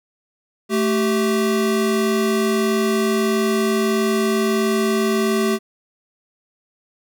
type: tone pair together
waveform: square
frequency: 220 / 387.7 Hz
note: A3 / G4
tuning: 0 / -19 cents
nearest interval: minor seventh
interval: 981 cents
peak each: -20 dBFS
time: 0.69-5.59 s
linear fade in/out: 50 ms
effects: none